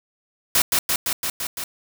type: noise with echo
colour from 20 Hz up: white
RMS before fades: -17 dBFS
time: 0.55-0.62 s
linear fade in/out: 2 ms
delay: 170 ms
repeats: 6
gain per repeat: -2 dB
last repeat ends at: 1.64 s
effects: none